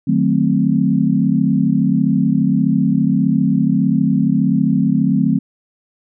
sine chord, D# diminished seventh, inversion none, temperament equal with one note detuned, 153.07 / 185 / 220 / 261.6 Hz, D#3 / F#3 / A3 / C4, -28 / 0 / 0 / 0 cents, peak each -19 / -17 / -17 / -17 dBFS, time 0.07-5.39 s, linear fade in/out 10 ms, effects none

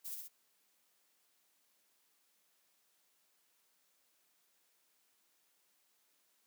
violet noise with echo, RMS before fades -44 dBFS, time 0.04-0.16 s, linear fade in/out 20 ms, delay 63 ms, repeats 2, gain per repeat -3 dB, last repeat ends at 0.286 s, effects white hiss -75 dBFS RMS until 6.46 s + high-pass 200 Hz 12 dB/octave

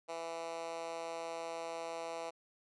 10% pulse tone with high-pass filter, 165.9 Hz, E3, 11 cents sharp, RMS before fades -42 dBFS, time 0.08-2.31 s, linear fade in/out 20 ms, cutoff 570 Hz, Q 1.9, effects resampled to 22050 Hz

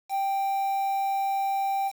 triangle tone with quantisation, 784 Hz, G5, in tune, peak -22 dBFS, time 0.09-1.92 s, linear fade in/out 50 ms, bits 7, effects none

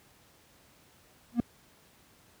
triangle tone with exponential growth, 237.5 Hz, A#3, 33 cents sharp, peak -16 dBFS, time 1.32-1.4 s, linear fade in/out 0 ms, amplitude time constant 16 ms, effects pink hiss -61 dBFS RMS until 2.4 s + high-pass 60 Hz 12 dB/octave

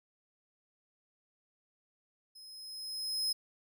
40% pulse tone with level ramp, 5120 Hz, D#8, 49 cents sharp, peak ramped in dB -50 to -28 dBFS, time 2.35-3.33 s, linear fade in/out 10 ms, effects none

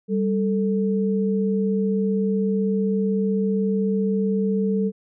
sine tone pair together, 196.03 / 442.1 Hz, G3 / A4, 0 / +8 cents, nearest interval octave + major second, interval 1408 cents, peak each -20 / -24 dBFS, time 0.08-4.92 s, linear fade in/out 50 ms, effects none

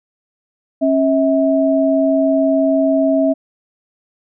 sine tone pair together, 272.4 / 646 Hz, C#4 / E5, -30 / -35 cents, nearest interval octave + minor third, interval 1495 cents, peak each -14 / -14 dBFS, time 0.81-3.34 s, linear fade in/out 20 ms, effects none

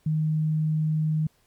sine tone, 155.56 Hz, D#3, in tune, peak -21 dBFS, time 0.06-1.27 s, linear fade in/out 5 ms, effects pink hiss -65 dBFS RMS until 1.46 s + MP3 96 kbps

